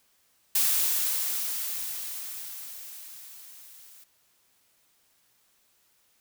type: noise with level ramp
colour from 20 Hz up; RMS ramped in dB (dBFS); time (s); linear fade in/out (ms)
blue; -23 to -52; 0.55-4.04; 5
effects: white hiss -67 dBFS RMS until 6.2 s